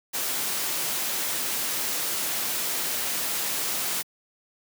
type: noise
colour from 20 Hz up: white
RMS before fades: -28 dBFS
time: 0.13-4.03 s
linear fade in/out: 20 ms
effects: high-pass 150 Hz 12 dB/octave